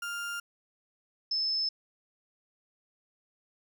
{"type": "tone pair in turn", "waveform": ["35% pulse", "sine"], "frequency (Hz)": [1400, 5242], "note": ["F6", "E8"], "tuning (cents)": [4, -11], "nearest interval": "octave + major seventh", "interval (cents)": 2285, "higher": "second", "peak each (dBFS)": [-32, -27], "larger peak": "second", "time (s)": [[0.02, 0.4], [1.31, 1.69]], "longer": "neither", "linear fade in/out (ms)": 5, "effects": []}